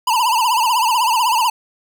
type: tone with vibrato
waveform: square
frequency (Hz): 940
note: A#5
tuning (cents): +14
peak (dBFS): -14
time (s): 0.07-1.5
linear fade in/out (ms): 5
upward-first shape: triangle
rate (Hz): 16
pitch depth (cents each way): 160
effects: none